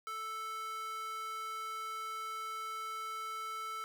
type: tone with high-pass filter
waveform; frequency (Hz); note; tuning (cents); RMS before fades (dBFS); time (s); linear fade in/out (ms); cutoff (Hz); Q
square; 440; A4; 0; -41; 0.07-3.84; 0; 1200; 3.6
effects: none